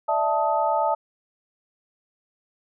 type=tone cluster; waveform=sine; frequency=590 / 659 / 879 / 1257 Hz; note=D5 / E5 / A5 / D#6; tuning=+8 / -1 / -2 / +17 cents; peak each=-27 / -25 / -22 / -29 dBFS; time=0.08-0.95 s; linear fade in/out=10 ms; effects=none